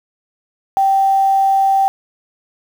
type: tone with quantisation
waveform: sine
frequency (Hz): 779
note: G5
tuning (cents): -11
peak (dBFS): -10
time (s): 0.77-1.88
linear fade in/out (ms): 0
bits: 6
effects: none